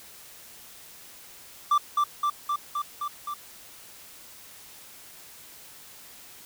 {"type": "tone with echo", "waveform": "triangle", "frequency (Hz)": 1174.7, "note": "D6", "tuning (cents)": 0, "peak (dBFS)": -16, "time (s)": [1.71, 1.78], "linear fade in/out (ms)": 5, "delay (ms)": 260, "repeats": 6, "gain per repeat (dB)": -2, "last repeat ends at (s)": 3.34, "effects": ["white hiss -48 dBFS RMS until 6.45 s"]}